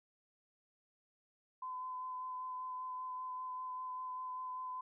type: tone with vibrato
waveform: sine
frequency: 1017 Hz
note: C6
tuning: 50 cents flat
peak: -40 dBFS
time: 1.62-4.81 s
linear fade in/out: 5 ms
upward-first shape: sine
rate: 5.1 Hz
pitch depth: 12 cents each way
effects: none